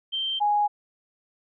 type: tone pair in turn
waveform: sine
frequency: 3136 / 829.2 Hz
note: G7 / G#5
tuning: 0 / -3 cents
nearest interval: octave + major seventh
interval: 2303 cents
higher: first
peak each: -25 / -19 dBFS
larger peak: second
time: 0.12-0.4 / 0.4-0.68 s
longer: neither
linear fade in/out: 20 ms
effects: none